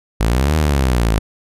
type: exponential two-way sweep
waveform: sawtooth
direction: up then down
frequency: 51.91 to 79.5 to 51.91 Hz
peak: -9 dBFS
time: 0.2-1.19 s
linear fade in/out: 10 ms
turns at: 0.56 s
effects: resampled to 32000 Hz